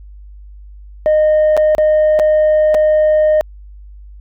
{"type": "tone with dropouts", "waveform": "sine", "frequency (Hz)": 615, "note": "D#5", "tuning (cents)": -20, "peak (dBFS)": -6, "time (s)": [1.06, 3.41], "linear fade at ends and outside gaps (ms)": 0, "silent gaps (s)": [[1.567, 1.575], [1.75, 1.782], [2.191, 2.197], [2.744, 2.748]], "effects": ["tanh soft clip ceiling -7 dBFS", "added 50 Hz sine -33 dBFS peak until 4.2 s"]}